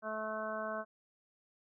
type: harmonic tone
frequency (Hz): 217.1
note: A3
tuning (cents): -23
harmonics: 1 / 2 / 3 / 4 / 5 / 6 / 7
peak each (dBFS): -46 / -48 / -39 / -52 / -43 / -46 / -44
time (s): 0.02-0.85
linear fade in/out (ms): 50
effects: none

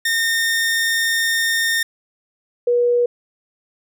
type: tone pair in turn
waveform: sawtooth / sine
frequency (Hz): 1827 / 483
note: A#6 / B4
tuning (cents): -35 / -39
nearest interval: octave + major seventh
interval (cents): 2304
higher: first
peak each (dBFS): -13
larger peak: neither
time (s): 0.05-1.83 / 2.67-3.06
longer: first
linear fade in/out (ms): 5
effects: none

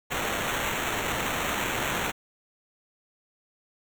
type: noise with sample-and-hold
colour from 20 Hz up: white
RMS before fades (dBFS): -29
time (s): 0.1-2.12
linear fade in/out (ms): 20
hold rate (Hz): 4900
effects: none

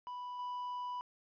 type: tone with level steps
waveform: triangle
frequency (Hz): 987.8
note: B5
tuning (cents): 0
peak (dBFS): -39 / -36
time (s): 0.07-1.01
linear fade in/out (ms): 0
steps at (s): 0.39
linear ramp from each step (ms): 2
effects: resampled to 11025 Hz + 13-bit

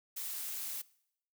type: noise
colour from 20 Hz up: blue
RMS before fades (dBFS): -40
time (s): 0.16-0.82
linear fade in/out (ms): 10
effects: noise-tail reverb RT60 0.7 s tail -21 dB re dry

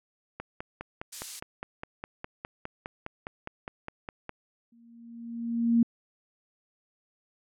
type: click train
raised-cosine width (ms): 0.5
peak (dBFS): -21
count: 20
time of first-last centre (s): 0.4-4.293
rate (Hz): 4.88
type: noise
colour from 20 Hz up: violet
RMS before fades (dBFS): -30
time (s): 1.12-1.4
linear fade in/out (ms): 10
type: tone with exponential growth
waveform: sine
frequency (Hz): 233.1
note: A#3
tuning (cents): 0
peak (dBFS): -17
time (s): 4.72-5.83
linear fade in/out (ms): 5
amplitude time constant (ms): 240
effects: low-pass 7000 Hz 12 dB/octave

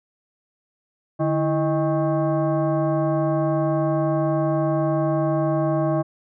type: tone with frequency modulation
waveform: sine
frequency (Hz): 148.2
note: D3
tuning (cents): +16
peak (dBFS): -18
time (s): 1.19-6.03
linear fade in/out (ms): 20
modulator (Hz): 476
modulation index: 1.4
effects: none

